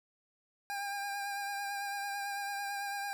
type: tone with vibrato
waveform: 25% pulse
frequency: 803 Hz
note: G5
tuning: 41 cents sharp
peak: -32 dBFS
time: 0.7-3.13 s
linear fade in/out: 0 ms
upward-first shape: triangle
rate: 9 Hz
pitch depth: 27 cents each way
effects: none